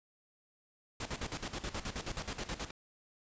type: noise with tremolo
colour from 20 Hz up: pink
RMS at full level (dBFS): -38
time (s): 1-2.71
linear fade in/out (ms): 5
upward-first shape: square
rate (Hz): 9.4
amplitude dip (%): 75
effects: resampled to 16000 Hz